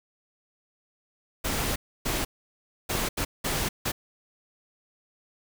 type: noise bursts at uneven times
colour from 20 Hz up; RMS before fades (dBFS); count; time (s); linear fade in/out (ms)
pink; -28; 6; 1.44-1.76 / 2.05-2.25 / 2.89-3.09 / 3.17-3.25 / 3.44-3.69 / 3.85-3.92; 10
effects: none